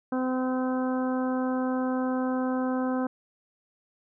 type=harmonic tone; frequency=256.6 Hz; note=C4; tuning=34 cents flat; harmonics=1 / 2 / 3 / 4 / 5 / 6; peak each=-26 / -32 / -36 / -38 / -40 / -42 dBFS; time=0.12-3.07 s; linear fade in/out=5 ms; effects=none